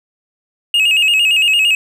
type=tone with vibrato; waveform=triangle; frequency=2700 Hz; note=E7; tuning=41 cents sharp; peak=-8 dBFS; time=0.74-1.75 s; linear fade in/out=2 ms; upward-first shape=square; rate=8.8 Hz; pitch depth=88 cents each way; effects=none